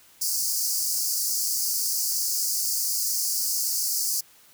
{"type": "high-pass noise", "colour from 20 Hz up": "pink", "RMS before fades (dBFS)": -26, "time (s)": [0.21, 4.21], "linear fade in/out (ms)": 10, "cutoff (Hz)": 4600, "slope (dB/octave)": 96, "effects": ["white hiss -55 dBFS RMS until 4.53 s"]}